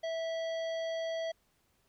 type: harmonic tone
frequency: 655 Hz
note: E5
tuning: 11 cents flat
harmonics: 1 / 3 / 5 / 7 / 9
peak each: -33 / -46 / -47 / -54 / -58 dBFS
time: 0.03-1.32 s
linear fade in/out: 10 ms
effects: pink hiss -73 dBFS RMS until 1.88 s